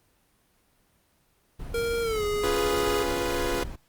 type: noise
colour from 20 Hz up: brown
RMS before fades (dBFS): -36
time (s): 1.59-3.76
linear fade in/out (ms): 10
type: tone with pitch glide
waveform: square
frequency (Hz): 466.2 to 415.3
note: A#4 to G#4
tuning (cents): 0 to 0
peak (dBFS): -26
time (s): 1.74-3.03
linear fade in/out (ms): 5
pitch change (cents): -200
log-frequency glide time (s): 2.02-2.24
type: chord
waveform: sawtooth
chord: C# dominant seventh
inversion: none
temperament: equal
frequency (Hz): 277.2 / 349.2 / 415.3 / 493.9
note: C#4 / E#4 / G#4 / B4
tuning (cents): 0 / 0 / 0 / 0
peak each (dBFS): -31 / -27 / -29 / -26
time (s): 2.43-3.64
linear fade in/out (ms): 10
effects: pink hiss -66 dBFS RMS until 3.88 s + Opus 24 kbps